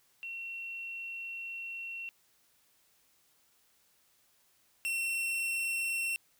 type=tone pair in turn; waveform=sine / 45% pulse; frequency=2724 / 2712 Hz; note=F7 / E7; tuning=-44 / +49 cents; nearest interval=unison; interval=7 cents; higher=first; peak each=-38 / -31 dBFS; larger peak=second; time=0.23-2.09 / 4.85-6.16 s; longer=first; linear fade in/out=0 ms; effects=white hiss -69 dBFS RMS until 6.39 s